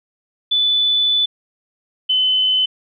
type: tone pair in turn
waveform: sine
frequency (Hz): 3486 / 3034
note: A7 / F#7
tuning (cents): -17 / +43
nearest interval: major second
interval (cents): 240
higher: first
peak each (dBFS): -13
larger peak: neither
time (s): 0.51-1.26 / 2.09-2.66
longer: first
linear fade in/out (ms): 10
effects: none